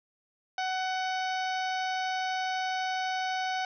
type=harmonic tone; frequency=748 Hz; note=F#5; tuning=19 cents sharp; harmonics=1 / 2 / 3 / 4 / 5 / 6 / 7 / 8; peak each=-30 / -36 / -40 / -42 / -44 / -46 / -47 / -48 dBFS; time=0.58-3.65 s; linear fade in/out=2 ms; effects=none